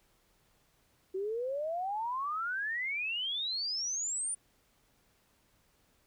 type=exponential sweep; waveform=sine; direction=up; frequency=370 to 9470 Hz; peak=-32 dBFS; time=1.14-4.35 s; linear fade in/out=10 ms; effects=pink hiss -70 dBFS RMS until 6.06 s